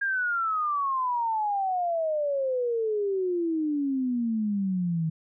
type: exponential sweep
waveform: sine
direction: down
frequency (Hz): 1629 to 157.3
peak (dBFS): -24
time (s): 0.01-5.1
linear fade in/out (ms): 10
effects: none